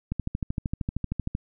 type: click train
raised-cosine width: 5 ms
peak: -15 dBFS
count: 17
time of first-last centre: 0.12-1.351 s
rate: 13 Hz
effects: none